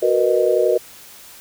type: chord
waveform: sine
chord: B major seventh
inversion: second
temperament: just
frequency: 370.4 / 463 / 493.9 / 617.4 Hz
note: F#4 / A#4 / B4 / D#5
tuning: +2 / -12 / 0 / -14 cents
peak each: -19 dBFS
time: 0.02-0.78 s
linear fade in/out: 10 ms
effects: white hiss -42 dBFS RMS until 1.4 s